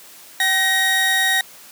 30% pulse tone pair together, 766.1 / 1881 Hz, G5 / A#6, -40 / +15 cents, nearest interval octave + major third, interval 1555 cents, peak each -22 / -13 dBFS, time 0.4-1.41 s, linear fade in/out 2 ms, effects white hiss -43 dBFS RMS until 1.71 s + high-pass 150 Hz 12 dB/octave

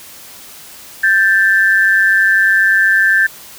sine tone pair together, 1568 / 1760 Hz, G6 / A6, 0 / 0 cents, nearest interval major second, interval 200 cents, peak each -11 dBFS, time 1.03-3.27 s, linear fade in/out 10 ms, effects white hiss -36 dBFS RMS until 3.58 s

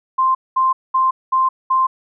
sine tone bursts, 1046.5 Hz, C6, in tune, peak -12 dBFS, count 5, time 0.18-1.87 s, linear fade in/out 10 ms, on 170 ms, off 210 ms, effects none

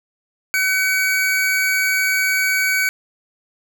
square tone pair together, 1513.2 / 2264 Hz, F#6 / C#7, +38 / +36 cents, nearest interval perfect fifth, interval 698 cents, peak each -20 / -19 dBFS, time 0.54-2.89 s, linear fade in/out 0 ms, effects none

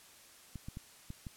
clicks, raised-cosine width 5 ms, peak -30 dBFS, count 5, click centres 0.557 / 0.685 / 0.771 / 1.104 / 1.268 s, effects white hiss -58 dBFS RMS until 1.36 s + low-pass 12000 Hz 12 dB/octave

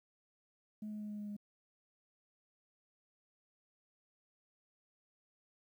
sine tone with pitch steps, 212.9 / 211.6 / 210.2 / 208.9 / 207.6 / 206.2 Hz, G#3 / G#3 / G#3 / G#3 / G#3 / G#3, +43 / +33 / +21 / +10 / 0 / -12 cents, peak -39 dBFS, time 0.82-1.366 s, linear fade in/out 5 ms, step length 91 ms, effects tanh soft clip ceiling -38 dBFS + 12-bit

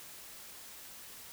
silence, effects white hiss -50 dBFS RMS until 1.32 s

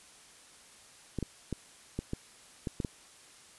clicks, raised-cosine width 3 ms, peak -20 dBFS, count 8, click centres 1.187 / 1.227 / 1.527 / 1.99 / 2.134 / 2.672 / 2.802 / 2.848 s, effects white hiss -56 dBFS RMS until 3.58 s + resampled to 24000 Hz

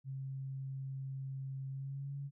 sine tone with pitch glide, 134.5 to 140.13 Hz, C3 to C#3, +48 to +19 cents, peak -39 dBFS, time 0.04-2.31 s, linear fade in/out 50 ms, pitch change +71 cents, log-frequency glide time 1.7-2.15 s, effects none

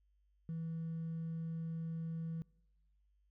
triangle tone with hard clipping, 163.5 Hz, E3, 14 cents flat, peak -38 dBFS, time 0.49-2.42 s, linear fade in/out 0 ms, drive 2 dB, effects noise-tail reverb RT60 0.9 s tail -24 dB re dry + added 50 Hz sine -70 dBFS peak until 3.3 s

